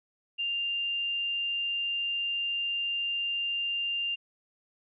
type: tone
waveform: sine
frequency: 2794 Hz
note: F7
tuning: in tune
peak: -28 dBFS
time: 0.38-4.16 s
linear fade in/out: 20 ms
effects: none